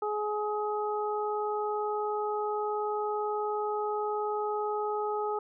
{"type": "harmonic tone", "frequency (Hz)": 420.7, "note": "G#4", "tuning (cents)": 22, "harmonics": [1, 2, 3], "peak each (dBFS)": [-31, -33, -36], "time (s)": [0.02, 5.39], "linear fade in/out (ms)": 5, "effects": []}